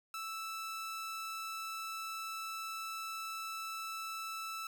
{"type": "tone", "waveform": "sawtooth", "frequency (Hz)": 1318.5, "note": "E6", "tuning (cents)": 0, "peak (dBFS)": -36, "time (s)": [0.14, 4.67], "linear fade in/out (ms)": 2, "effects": []}